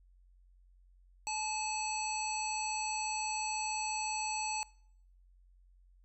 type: harmonic tone with a mistuned harmonic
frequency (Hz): 863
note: A5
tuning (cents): -34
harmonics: 1 / 3 / 5 / 7 / 9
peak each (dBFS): -37 / -41 / -44 / -45 / -40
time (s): 1.27-4.63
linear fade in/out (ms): 0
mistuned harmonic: 5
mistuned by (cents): +36
effects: noise-tail reverb RT60 0.7 s tail -24 dB re dry + added 45 Hz sine -60 dBFS peak until 6.04 s